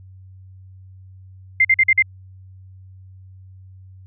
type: tone bursts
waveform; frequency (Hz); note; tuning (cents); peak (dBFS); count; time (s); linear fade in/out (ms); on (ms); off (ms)
sine; 2093; C7; 0; -10; 5; 1.6-2.024; 5; 48; 46
effects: added 94 Hz sine -40 dBFS peak until 4.06 s